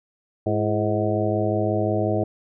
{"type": "harmonic tone with a mistuned harmonic", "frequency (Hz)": 105.6, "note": "G#2", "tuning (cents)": 29, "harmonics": [1, 2, 3, 4, 5, 6, 7], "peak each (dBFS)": [-25, -29, -26, -28, -30, -26, -31], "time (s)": [0.46, 2.24], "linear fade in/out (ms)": 5, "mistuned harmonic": 3, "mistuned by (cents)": 80, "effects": []}